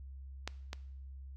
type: clicks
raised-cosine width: 0.2 ms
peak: -19 / -22 dBFS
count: 2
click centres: 0.476 / 0.731 s
effects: noise-tail reverb RT60 0.7 s tail -20 dB re dry + added 67 Hz sine -45 dBFS peak until 1.36 s